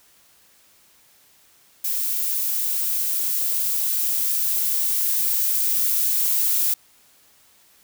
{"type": "noise with level ramp", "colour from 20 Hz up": "violet", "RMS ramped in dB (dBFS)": [-24, -20], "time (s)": [1.84, 6.74], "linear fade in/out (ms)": 5, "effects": ["white hiss -56 dBFS RMS until 7.83 s"]}